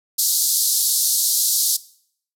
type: band-pass noise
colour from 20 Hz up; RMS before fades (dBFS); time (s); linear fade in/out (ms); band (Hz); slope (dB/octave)
white; -19; 0.18-1.77; 10; 4000 to 14000; 48
effects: noise-tail reverb RT60 0.6 s tail -19 dB re dry